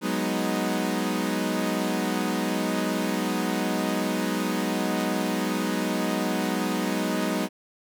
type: chord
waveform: sawtooth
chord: G# minor seventh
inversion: third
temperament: equal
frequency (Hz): 185 / 207.7 / 246.9 / 311.1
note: F#3 / G#3 / B3 / D#4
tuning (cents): 0 / 0 / 0 / 0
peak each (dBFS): -26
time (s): 0.01-7.49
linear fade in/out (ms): 50
effects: none